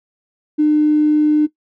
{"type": "tone with tanh clipping", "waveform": "triangle", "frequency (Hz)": 302, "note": "D4", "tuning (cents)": 48, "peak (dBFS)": -9, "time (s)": [0.58, 1.47], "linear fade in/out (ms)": 20, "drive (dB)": 2, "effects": ["noise-tail reverb RT60 0.1 s tail -17 dB re dry"]}